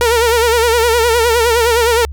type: tone with vibrato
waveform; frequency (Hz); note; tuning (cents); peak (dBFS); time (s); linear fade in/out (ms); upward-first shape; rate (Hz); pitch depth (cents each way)
sawtooth; 466.2; A#4; 0; -6; 0.01-2.05; 0; sine; 9.7; 79
effects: added 71 Hz sine -23 dBFS peak until 2.12 s